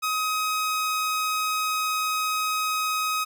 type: tone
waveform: sawtooth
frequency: 1263 Hz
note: D#6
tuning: 26 cents sharp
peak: -20 dBFS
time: 0.02-3.25 s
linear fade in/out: 20 ms
effects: none